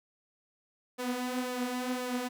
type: tone with flanger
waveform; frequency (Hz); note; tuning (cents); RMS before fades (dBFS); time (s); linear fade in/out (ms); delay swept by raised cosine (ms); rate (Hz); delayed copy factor
sawtooth; 250; B3; +21; -34; 0.98-2.29; 20; 1.7 to 7; 1.9; +0.55
effects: none